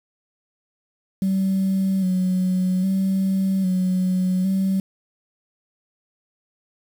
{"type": "tone with vibrato", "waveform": "sine", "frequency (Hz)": 188, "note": "F#3", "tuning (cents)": 28, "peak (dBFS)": -16, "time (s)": [1.22, 4.8], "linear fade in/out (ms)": 2, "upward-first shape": "square", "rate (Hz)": 0.62, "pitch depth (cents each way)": 33, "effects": ["tanh soft clip ceiling -15 dBFS", "7-bit"]}